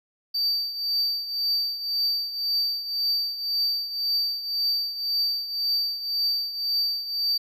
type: tone with tremolo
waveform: triangle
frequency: 4629 Hz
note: D8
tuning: 26 cents flat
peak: -19 dBFS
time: 0.34-7.38 s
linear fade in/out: 10 ms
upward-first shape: triangle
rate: 1.9 Hz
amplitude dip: 75%
effects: none